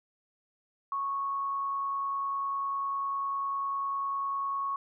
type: tone with amplitude modulation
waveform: sine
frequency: 1105 Hz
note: C#6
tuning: 6 cents flat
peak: -28 dBFS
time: 0.92-4.76 s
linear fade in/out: 2 ms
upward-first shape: sine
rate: 130 Hz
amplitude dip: 25%
effects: none